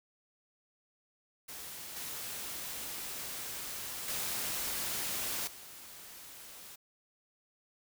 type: noise with level steps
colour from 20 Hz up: white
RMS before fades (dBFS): -45 / -41 / -36 / -50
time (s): 1.48-6.76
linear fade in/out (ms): 10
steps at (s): 1.96 / 4.08 / 5.47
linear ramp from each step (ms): 5
effects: none